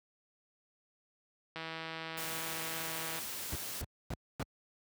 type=click train; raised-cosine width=0.3 ms; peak=-25 dBFS; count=265; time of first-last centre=1.56-3.19 s; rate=162 Hz
type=noise; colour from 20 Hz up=white; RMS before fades=-41 dBFS; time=2.17-3.82 s; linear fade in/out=10 ms
type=noise bursts; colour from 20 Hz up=brown; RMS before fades=-35 dBFS; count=4; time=3.52-4.428 s; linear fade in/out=0 ms; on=32 ms; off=260 ms
effects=high-pass 60 Hz 12 dB/octave